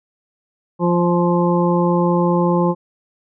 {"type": "harmonic tone with a mistuned harmonic", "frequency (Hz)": 174.61, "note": "F3", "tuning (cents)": 0, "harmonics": [1, 2, 3, 5, 6], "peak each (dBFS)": [-16, -19, -21, -23, -24], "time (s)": [0.79, 2.75], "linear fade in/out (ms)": 50, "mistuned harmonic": 5, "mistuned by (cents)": -20, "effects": []}